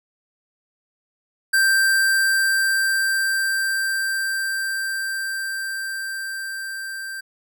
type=tone with level ramp; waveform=square; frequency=1571 Hz; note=G6; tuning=3 cents sharp; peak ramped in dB=-15 to -30 dBFS; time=1.53-7.21 s; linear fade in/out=10 ms; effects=none